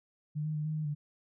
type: tone with pitch steps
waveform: sine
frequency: 150.8 / 154.6 / 151.3 / 155.3 / 154.4 / 147.6 Hz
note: D3 / D#3 / D#3 / D#3 / D#3 / D3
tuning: +46 / -11 / -48 / -3 / -13 / +9 cents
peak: -31 dBFS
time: 0.35-0.95 s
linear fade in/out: 20 ms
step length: 100 ms
effects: none